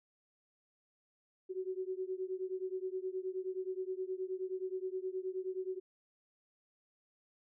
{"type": "beating tone pair", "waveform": "sine", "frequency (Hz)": [370, 379.5], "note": ["F#4", "F#4"], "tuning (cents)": [0, 44], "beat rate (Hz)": 9.5, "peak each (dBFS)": [-39, -40], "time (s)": [1.49, 5.8], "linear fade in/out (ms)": 20, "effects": []}